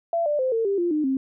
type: tone with pitch steps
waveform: sine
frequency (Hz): 675 / 591 / 517.5 / 453.1 / 396.7 / 347.4 / 304.2 / 266.3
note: E5 / D5 / C5 / A#4 / G4 / F4 / D#4 / C4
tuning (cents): +41 / +11 / -19 / -49 / +21 / -9 / -39 / +31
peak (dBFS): -20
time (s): 0.13-1.17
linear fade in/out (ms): 2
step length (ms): 130
effects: none